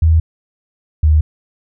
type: tone pair in turn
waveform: sine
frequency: 80.7 / 76.81 Hz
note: E2 / D#2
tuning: -36 / -22 cents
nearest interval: minor second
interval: 86 cents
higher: first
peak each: -7 dBFS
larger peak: neither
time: 0.02-0.2 / 1.03-1.21 s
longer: neither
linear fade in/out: 5 ms
effects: none